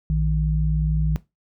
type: tone pair together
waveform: sine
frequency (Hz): 58.19 / 155.56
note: A#1 / D#3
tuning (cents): -2 / 0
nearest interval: octave + perfect fourth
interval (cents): 1702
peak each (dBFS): -21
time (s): 0.1-1.16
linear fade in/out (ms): 0
effects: noise-tail reverb RT60 0.2 s tail -17 dB re dry